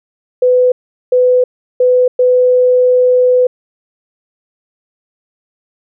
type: tone bursts at uneven times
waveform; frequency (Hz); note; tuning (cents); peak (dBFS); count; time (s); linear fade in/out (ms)
sine; 501; B4; +25; -6; 4; 0.42-0.72 / 1.12-1.44 / 1.8-2.08 / 2.19-3.47; 5
effects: none